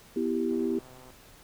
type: chord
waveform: sine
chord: E minor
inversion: second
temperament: equal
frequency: 246.9 / 329.6 / 392 Hz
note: B3 / E4 / G4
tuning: 0 / 0 / 0 cents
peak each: -30 dBFS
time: 0.16-0.79 s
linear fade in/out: 5 ms
type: click train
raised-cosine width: 1 ms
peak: -39 dBFS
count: 77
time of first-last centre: 0.51-1.104 s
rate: 128 Hz
effects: pink hiss -54 dBFS RMS until 1.43 s